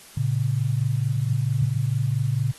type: tone pair together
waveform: sine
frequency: 113.7 / 138.19 Hz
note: A#2 / C#3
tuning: -43 / -5 cents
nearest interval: minor third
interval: 338 cents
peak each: -23 dBFS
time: 0.17-2.52 s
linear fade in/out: 5 ms
effects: white hiss -47 dBFS RMS until 2.58 s + AAC 32 kbps